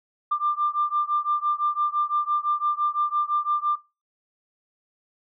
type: beating tone pair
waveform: sine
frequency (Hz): 1188 / 1193.9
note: D6 / D6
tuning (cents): +20 / +28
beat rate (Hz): 5.9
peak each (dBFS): -23 / -24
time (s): 0.31-3.76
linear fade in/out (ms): 10
effects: noise-tail reverb RT60 0.3 s tail -24 dB re dry + tanh soft clip ceiling -13 dBFS